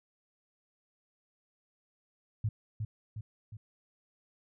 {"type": "tone with echo", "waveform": "sine", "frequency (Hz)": 107.9, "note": "A2", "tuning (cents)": -33, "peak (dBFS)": -27, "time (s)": [2.44, 2.49], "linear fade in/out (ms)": 5, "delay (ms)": 360, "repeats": 3, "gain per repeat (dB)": -5, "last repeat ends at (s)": 3.57, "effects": []}